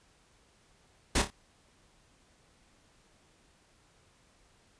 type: noise with echo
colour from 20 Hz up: pink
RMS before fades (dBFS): -26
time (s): 1.15-1.22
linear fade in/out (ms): 5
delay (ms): 28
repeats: 3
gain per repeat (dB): -8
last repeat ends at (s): 1.304
effects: pink hiss -65 dBFS RMS until 4.79 s + resampled to 22050 Hz